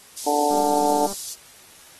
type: high-pass noise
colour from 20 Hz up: pink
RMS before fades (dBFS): -33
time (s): 0.17-1.34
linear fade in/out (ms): 5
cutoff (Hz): 4700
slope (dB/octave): 24
type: harmonic tone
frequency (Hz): 146.83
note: D3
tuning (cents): 0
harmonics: 2 / 3 / 4 / 5 / 6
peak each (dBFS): -26 / -26 / -27 / -23 / -23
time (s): 0.26-1.07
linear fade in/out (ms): 10
type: click train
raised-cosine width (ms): 1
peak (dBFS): -24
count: 123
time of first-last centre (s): 0.51-1.126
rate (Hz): 198
effects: white hiss -48 dBFS RMS until 1.99 s + AAC 32 kbps